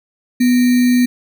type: tone with sample-and-hold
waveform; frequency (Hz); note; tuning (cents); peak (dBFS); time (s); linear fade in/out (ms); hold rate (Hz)
sine; 246.9; B3; 0; -9; 0.4-1.06; 10; 2100
effects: none